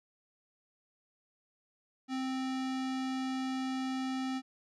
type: tone with low-pass filter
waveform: square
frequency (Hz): 261.6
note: C4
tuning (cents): 0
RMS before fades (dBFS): -35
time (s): 2.08-4.42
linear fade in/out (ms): 50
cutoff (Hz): 5500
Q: 0.96
effects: none